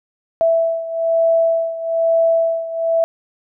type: beating tone pair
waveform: sine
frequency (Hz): 660 / 661.1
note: E5 / E5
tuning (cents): +2 / +5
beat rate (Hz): 1.1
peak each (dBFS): -15 / -19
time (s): 0.41-3.04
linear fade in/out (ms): 0
effects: none